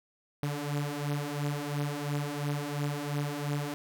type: beating tone pair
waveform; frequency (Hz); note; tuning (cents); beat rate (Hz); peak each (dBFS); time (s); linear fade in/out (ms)
sawtooth; 143.6 / 146.5; D3 / D3; -39 / -4; 2.9; -31 / -29; 0.43-3.74; 0
effects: none